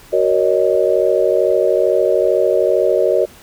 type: chord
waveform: sine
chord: D# minor seventh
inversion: first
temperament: just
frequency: 373.4 / 466.7 / 560 / 622.3 Hz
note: F#4 / A#4 / C#5 / D#5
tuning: +16 / +2 / +18 / 0 cents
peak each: -17 dBFS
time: 0.12-3.26 s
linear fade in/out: 20 ms
effects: pink hiss -43 dBFS RMS until 3.42 s